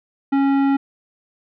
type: tone with tanh clipping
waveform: sine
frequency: 275.5 Hz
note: C#4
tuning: 11 cents flat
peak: -16 dBFS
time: 0.32-0.77 s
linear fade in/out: 10 ms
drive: 14 dB
effects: none

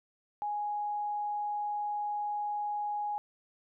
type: tone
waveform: sine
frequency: 830.6 Hz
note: G#5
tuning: in tune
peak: -31 dBFS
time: 0.42-3.18 s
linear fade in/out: 0 ms
effects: none

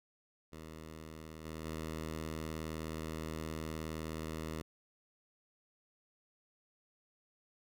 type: tone with level steps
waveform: 10% pulse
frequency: 79.2 Hz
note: D#2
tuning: 31 cents sharp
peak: -39 / -34 / -31 dBFS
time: 0.52-4.62 s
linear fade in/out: 10 ms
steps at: 1.44 / 1.64 s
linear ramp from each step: 20 ms
effects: none

